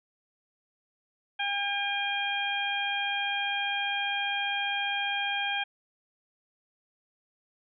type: harmonic tone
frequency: 805 Hz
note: G5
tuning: 46 cents sharp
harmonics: 1 / 2 / 3 / 4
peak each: -33 / -33 / -33 / -33 dBFS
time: 1.39-5.64 s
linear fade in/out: 10 ms
effects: none